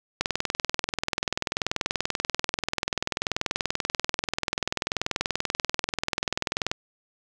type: click train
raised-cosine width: 0.2 ms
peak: -7 dBFS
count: 135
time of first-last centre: 0.21-6.715 s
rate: 20.6 Hz
effects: none